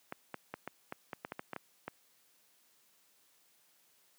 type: clicks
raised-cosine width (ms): 0.5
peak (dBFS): -24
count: 12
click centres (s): 0.124 / 0.343 / 0.54 / 0.676 / 0.924 / 1.132 / 1.249 / 1.321 / 1.394 / 1.533 / 1.563 / 1.88
effects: white hiss -69 dBFS RMS until 4.18 s + high-pass 150 Hz 12 dB/octave